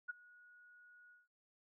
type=tone with ADSR envelope; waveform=sine; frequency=1455 Hz; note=F#6; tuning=29 cents flat; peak=-37 dBFS; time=0.08-1.28 s; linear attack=19 ms; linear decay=17 ms; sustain=-23 dB; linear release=170 ms; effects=none